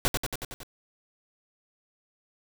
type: noise with echo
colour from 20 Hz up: pink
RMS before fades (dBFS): -24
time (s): 0.05-0.08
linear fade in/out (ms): 0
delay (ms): 92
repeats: 6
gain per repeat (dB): -3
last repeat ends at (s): 0.632
effects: none